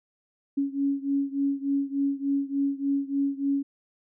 sine beating tone pair, 277.2 / 280.6 Hz, C#4 / C#4, 0 / +21 cents, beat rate 3.4 Hz, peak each -26 / -28 dBFS, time 0.57-3.63 s, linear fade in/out 10 ms, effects none

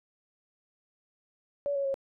sine tone with pitch steps, 570 / 556 / 545 Hz, C#5 / C#5 / C#5, +48 / +5 / -29 cents, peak -27 dBFS, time 1.66-1.942 s, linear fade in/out 0 ms, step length 94 ms, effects none

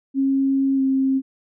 sine tone with pitch glide, 270.9 to 266.9 Hz, C#4 to C4, -40 to +35 cents, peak -16 dBFS, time 0.14-1.22 s, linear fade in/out 50 ms, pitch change -25 cents, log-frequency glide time 0.75-0.81 s, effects none

